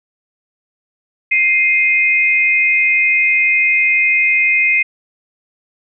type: tone pair together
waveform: sine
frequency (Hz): 2104 / 2502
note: C7 / D#7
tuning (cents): +9 / +9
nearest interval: minor third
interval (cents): 300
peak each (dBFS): -13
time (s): 1.31-4.83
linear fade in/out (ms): 10
effects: none